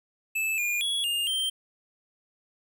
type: tone with pitch steps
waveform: square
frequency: 2622 / 2422 / 3357 / 2821 / 3142 Hz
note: E7 / D#7 / G#7 / F7 / G7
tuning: -10 / -47 / +18 / +17 / +3 cents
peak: -26 dBFS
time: 0.35-1.5 s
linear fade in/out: 10 ms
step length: 230 ms
effects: none